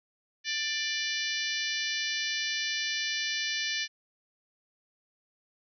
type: harmonic tone with a mistuned harmonic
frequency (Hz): 590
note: D5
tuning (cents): +8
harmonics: 3 / 4 / 5 / 6 / 7 / 8 / 9 / 10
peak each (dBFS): -35 / -36 / -37 / -38 / -38 / -39 / -40 / -40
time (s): 0.44-3.88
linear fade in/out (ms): 50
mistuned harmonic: 9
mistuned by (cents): +30
effects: none